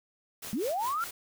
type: noise with tremolo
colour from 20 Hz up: white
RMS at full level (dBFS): -40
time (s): 0.42-1.11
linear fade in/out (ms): 5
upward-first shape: sine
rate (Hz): 5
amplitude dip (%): 80
type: clicks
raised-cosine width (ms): 1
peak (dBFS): -35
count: 2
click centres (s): 0.448 / 0.472
type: linear sweep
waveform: sine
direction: up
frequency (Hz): 188.5 to 1412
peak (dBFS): -28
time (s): 0.53-1.04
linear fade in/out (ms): 0
effects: none